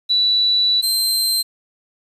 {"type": "tone pair in turn", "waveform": ["sine", "sawtooth"], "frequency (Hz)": [3951, 4129], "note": ["B7", "C8"], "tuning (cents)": [0, -24], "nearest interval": "minor second", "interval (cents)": 76, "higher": "second", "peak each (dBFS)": -13, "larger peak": "neither", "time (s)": [[0.09, 0.82], [0.82, 1.43]], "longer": "first", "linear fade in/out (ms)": 20, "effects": ["resampled to 32000 Hz", "8-bit"]}